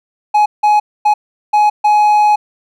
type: tone bursts at uneven times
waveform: triangle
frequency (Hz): 840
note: G#5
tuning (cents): +19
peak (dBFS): -5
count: 5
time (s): 0.34-0.46 / 0.63-0.8 / 1.05-1.14 / 1.53-1.7 / 1.84-2.36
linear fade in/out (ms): 10
effects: none